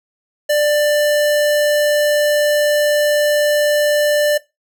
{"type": "tone", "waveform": "square", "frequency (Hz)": 592, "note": "D5", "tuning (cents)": 14, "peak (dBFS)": -13, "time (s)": [0.49, 4.38], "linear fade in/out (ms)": 10, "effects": ["noise-tail reverb RT60 0.2 s tail -18 dB re dry"]}